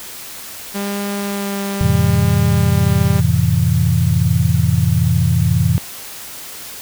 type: tone with vibrato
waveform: sawtooth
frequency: 200.1 Hz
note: G3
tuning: 36 cents sharp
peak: -16 dBFS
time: 0.74-3.21 s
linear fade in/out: 20 ms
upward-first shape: sine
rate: 0.76 Hz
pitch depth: 13 cents each way
type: chord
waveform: sine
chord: F major seventh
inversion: none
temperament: equal with one note detuned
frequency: 88.47 / 110 / 130.81 / 164.81 Hz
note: F2 / A2 / C3 / E3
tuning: +23 / 0 / 0 / 0 cents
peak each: -17 dBFS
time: 1.81-5.78 s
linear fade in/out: 0 ms
effects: white hiss -32 dBFS RMS until 6.81 s